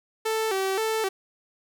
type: tone with vibrato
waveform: sawtooth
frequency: 411.8 Hz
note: G#4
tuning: 15 cents flat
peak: -20 dBFS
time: 0.25-1.09 s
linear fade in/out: 10 ms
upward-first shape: square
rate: 1.9 Hz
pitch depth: 120 cents each way
effects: none